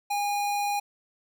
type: tone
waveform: square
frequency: 817 Hz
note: G#5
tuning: 29 cents flat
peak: -26 dBFS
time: 0.1-0.8 s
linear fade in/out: 10 ms
effects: 11-bit